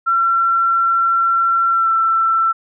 sine tone with pitch glide, 1357 to 1338.3 Hz, E6 to E6, +50 to +26 cents, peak -12 dBFS, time 0.06-2.53 s, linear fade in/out 20 ms, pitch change -24 cents, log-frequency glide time 1.73-1.89 s, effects none

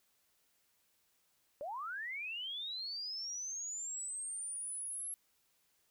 sine linear sweep, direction up, 540 to 11240 Hz, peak -39 dBFS, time 1.61-5.14 s, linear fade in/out 0 ms, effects white hiss -75 dBFS RMS until 5.9 s

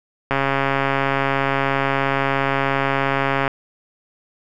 click train, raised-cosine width 0.5 ms, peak -4 dBFS, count 435, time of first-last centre 0.31-3.478 s, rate 137 Hz, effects none

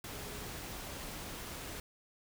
sine tone in noise, 415.3 Hz, G#4, in tune, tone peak -53 dBFS, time 0.11-0.49 s, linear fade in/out 2 ms, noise pink, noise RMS -44 dBFS, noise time 0.04-1.8 s, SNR -12 dB, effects none

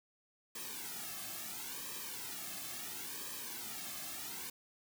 white noise with flanger, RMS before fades -44 dBFS, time 0.55-4.5 s, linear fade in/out 5 ms, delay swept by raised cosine 1.4 to 2.11 ms, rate 0.73 Hz, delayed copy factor -0.85, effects none

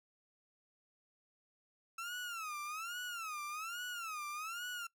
30% pulse tone with vibrato, 1318.5 Hz, E6, in tune, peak -38 dBFS, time 1.98-4.87 s, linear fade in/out 5 ms, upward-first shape sine, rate 1.2 Hz, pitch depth 190 cents each way, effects noise-tail reverb RT60 0.1 s tail -20 dB re dry

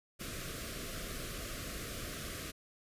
pink band-stop noise, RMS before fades -42 dBFS, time 0.19-2.52 s, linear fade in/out 20 ms, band 690 to 1100 Hz, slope 96 dB/octave, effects resampled to 32000 Hz

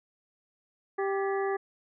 harmonic tone with a mistuned harmonic, 392 Hz, G4, in tune, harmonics 1 / 2 / 3 / 4 / 5, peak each -28 / -34 / -38 / -40 / -42 dBFS, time 0.98-1.57 s, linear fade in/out 10 ms, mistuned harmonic 4, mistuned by +140 cents, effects none

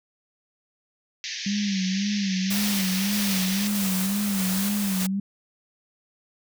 white band-pass noise, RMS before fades -33 dBFS, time 1.24-3.67 s, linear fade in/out 0 ms, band 1700 to 6300 Hz, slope 96 dB/octave
sine tone with vibrato, 196 Hz, G3, in tune, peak -23 dBFS, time 1.46-5.2 s, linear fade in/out 5 ms, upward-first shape sine, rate 1.9 Hz, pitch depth 88 cents each way
white noise with tremolo, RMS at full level -29 dBFS, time 2.5-5.07 s, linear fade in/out 10 ms, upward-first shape square, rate 1.6 Hz, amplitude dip 25%
effects none

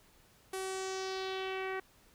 sawtooth tone with low-pass filter sweep, 380 Hz, F#4, 46 cents sharp, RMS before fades -38 dBFS, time 0.53-1.8 s, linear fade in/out 5 ms, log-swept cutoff 11000 to 1900 Hz, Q 2.5, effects pink hiss -64 dBFS RMS until 2.14 s

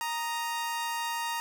sawtooth tone pair together, 932.3 / 1244.5 Hz, A#5 / D#6, 0 / 0 cents, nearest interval perfect fourth, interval 500 cents, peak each -27 / -37 dBFS, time 0.01-1.4 s, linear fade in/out 0 ms, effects 10-bit

